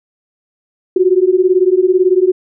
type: beating tone pair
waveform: sine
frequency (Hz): 360 / 378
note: F#4 / F#4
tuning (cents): -47 / +37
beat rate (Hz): 18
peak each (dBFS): -11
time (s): 0.96-2.32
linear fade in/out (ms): 5
effects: none